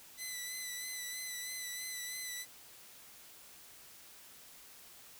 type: tone with vibrato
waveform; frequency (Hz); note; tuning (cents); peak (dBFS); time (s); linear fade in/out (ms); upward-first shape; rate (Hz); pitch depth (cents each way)
10% pulse; 2000; B6; +21; -31; 0.17-2.46; 50; sine; 3.1; 29
effects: white hiss -56 dBFS RMS until 5.19 s